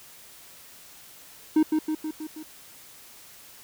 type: tone with echo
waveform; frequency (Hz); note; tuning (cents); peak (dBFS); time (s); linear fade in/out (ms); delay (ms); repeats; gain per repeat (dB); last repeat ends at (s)
triangle; 311.1; D#4; 0; -14; 1.56-1.63; 5; 160; 5; -4; 2.43
effects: white hiss -49 dBFS RMS until 3.63 s